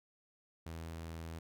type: tone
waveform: sawtooth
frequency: 82 Hz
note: E2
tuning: 9 cents flat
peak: -39 dBFS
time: 0.66-1.39 s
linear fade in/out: 5 ms
effects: none